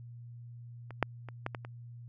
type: clicks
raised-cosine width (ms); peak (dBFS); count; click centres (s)
0.5; -30 / -10 / -29 / -18 / -22 / -29; 6; 0.907 / 1.027 / 1.287 / 1.464 / 1.548 / 1.649
effects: added 119 Hz sine -45 dBFS peak until 2.08 s